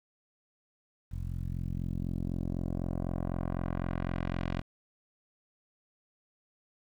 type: tone with low-pass filter sweep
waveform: 10% pulse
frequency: 43.94 Hz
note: F1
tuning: 11 cents sharp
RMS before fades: -34 dBFS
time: 1.11-4.62 s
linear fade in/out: 20 ms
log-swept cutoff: 98 to 3500 Hz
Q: 0.93
effects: 10-bit